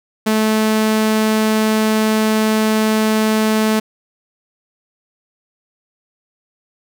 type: tone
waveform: sawtooth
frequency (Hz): 217.5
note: A3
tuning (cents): -20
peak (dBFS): -9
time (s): 0.26-3.8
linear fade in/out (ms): 10
effects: none